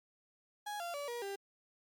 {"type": "tone with pitch steps", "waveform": "35% pulse", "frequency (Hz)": [830.6, 690.4, 573.9, 477.1, 396.5], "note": ["G#5", "F5", "D5", "A#4", "G4"], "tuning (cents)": [0, -20, -40, 40, 20], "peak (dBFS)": -37, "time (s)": [0.66, 1.36], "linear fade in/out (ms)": 10, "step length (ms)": 140, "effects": ["MP3 96 kbps"]}